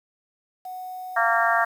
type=tone; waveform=sine; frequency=739 Hz; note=F#5; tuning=2 cents flat; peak=-32 dBFS; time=0.65-1.63 s; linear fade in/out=5 ms
type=harmonic tone; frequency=230 Hz; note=A#3; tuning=23 cents flat; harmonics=3 / 4 / 5 / 6 / 7 / 8; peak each=-23 / -27 / -25 / -26 / -25 / -27 dBFS; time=1.16-1.65 s; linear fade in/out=10 ms
effects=8-bit